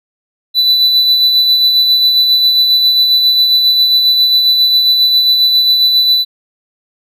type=tone with tremolo; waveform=triangle; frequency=3983 Hz; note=B7; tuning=14 cents sharp; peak=-4 dBFS; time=0.54-6.25 s; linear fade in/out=50 ms; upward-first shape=sine; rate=7.4 Hz; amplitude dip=35%; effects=none